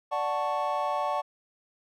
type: chord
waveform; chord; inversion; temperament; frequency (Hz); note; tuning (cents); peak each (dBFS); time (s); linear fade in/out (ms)
triangle; D major seventh; none; equal; 587.3 / 740 / 880 / 1108.7; D5 / F#5 / A5 / C#6; 0 / 0 / 0 / 0; -30; 0.11-1.22; 20
effects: none